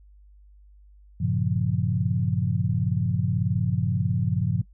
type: chord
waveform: sine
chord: G half-diminished seventh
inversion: none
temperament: equal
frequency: 98 / 116.54 / 138.59 / 174.61 Hz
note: G2 / Bb2 / Db3 / F3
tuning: 0 / 0 / 0 / 0 cents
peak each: -27 dBFS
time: 1.2-4.62 s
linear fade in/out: 10 ms
effects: noise-tail reverb RT60 0.1 s tail -19 dB re dry + added 50 Hz sine -49 dBFS peak until 4.73 s